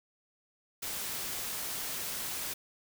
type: noise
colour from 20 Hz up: white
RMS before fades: -37 dBFS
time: 0.82-2.54 s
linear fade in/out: 10 ms
effects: none